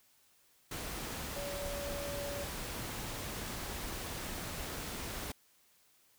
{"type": "tone in noise", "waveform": "sine", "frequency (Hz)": 570, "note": "C#5", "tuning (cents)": 48, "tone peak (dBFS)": -40, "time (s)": [1.36, 2.44], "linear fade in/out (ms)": 5, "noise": "pink", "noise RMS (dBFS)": -41, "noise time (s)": [0.71, 5.32], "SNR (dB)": -2, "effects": ["white hiss -68 dBFS RMS until 6.18 s"]}